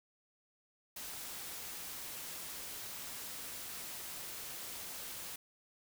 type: noise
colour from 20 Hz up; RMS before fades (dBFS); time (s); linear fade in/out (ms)
white; -45; 0.96-5.36; 5
effects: none